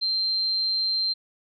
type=tone; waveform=sine; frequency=4147 Hz; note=C8; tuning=16 cents flat; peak=-22 dBFS; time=0.01-1.14 s; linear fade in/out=20 ms; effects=none